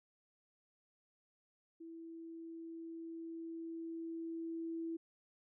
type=tone with level ramp; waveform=sine; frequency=329.6 Hz; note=E4; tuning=in tune; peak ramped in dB=-48 to -38 dBFS; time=1.8-4.97 s; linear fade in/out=10 ms; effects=none